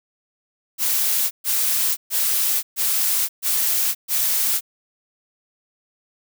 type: noise bursts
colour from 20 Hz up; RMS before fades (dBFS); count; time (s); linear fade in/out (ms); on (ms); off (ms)
blue; -20; 6; 0.78-4.61; 50; 530; 130
effects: none